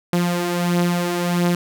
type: beating tone pair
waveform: sawtooth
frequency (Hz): 173.9 / 175.4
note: F3 / F3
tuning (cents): -7 / +8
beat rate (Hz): 1.5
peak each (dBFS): -20 / -15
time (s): 0.13-1.55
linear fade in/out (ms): 2
effects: none